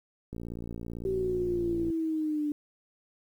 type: click train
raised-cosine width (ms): 3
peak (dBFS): -26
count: 92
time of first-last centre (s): 0.33-1.902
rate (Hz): 57.9
type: exponential sweep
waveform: sine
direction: down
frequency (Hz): 385.8 to 293.7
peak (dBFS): -27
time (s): 1.05-2.52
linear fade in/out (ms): 2
effects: 10-bit